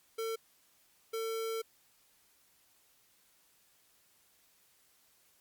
square tone bursts at uneven times, 450 Hz, A4, 39 cents sharp, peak -35 dBFS, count 2, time 0.18-0.36 / 1.13-1.62 s, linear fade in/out 10 ms, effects white hiss -68 dBFS RMS until 5.4 s + Opus 48 kbps

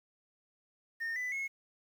sine tone with pitch steps, 1830 / 1995.6 / 2176 Hz, A#6 / B6 / C#7, -32 / +17 / -33 cents, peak -31 dBFS, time 1-1.48 s, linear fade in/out 20 ms, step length 160 ms, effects tanh soft clip ceiling -33 dBFS + 10-bit

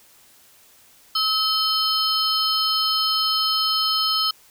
triangle tone cluster, 1287 / 3080 / 4278 / 5160 Hz, E6 / G7 / C8 / E8, -42 / -31 / +38 / -38 cents, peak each -23 dBFS, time 1.15-4.31 s, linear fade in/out 5 ms, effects white hiss -53 dBFS RMS until 4.5 s

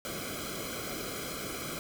pink noise with comb filter, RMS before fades -38 dBFS, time 0.05-1.79 s, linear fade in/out 0 ms, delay 1.1 ms, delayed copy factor -0.95, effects none

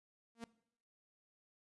sawtooth tone with exponential growth, 231.2 Hz, A#3, 14 cents flat, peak -38 dBFS, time 0.35-0.44 s, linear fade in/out 2 ms, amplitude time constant 19 ms, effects noise-tail reverb RT60 0.7 s tail -21 dB re dry + resampled to 24000 Hz

